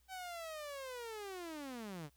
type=linear sweep; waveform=sawtooth; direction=down; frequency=768 to 136.2 Hz; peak=-40 dBFS; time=0.08-2.1 s; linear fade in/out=50 ms; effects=added 60 Hz sine -70 dBFS peak until 2.16 s + white hiss -75 dBFS RMS until 2.16 s